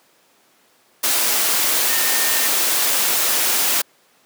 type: tone in noise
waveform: sine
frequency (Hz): 1824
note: A#6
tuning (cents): -38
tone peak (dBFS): -27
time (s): 1.89-2.48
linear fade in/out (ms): 10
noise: white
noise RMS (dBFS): -18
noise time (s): 1.03-3.82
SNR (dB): -12
effects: pink hiss -56 dBFS RMS until 4.25 s + high-pass 300 Hz 12 dB/octave